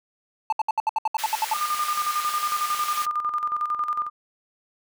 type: tone bursts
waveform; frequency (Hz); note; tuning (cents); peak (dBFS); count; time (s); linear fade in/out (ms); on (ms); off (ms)
triangle; 877; A5; -6; -17; 12; 0.5-1.537; 2; 25; 67
type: high-pass noise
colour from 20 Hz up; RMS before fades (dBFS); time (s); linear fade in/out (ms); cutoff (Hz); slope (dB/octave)
pink; -33; 1.18-3.06; 10; 1500; 12
type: tone with tremolo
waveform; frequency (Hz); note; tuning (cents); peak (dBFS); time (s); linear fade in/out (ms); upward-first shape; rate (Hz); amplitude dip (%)
sine; 1208; D6; +48; -21; 1.52-4.1; 50; square; 11; 60
effects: none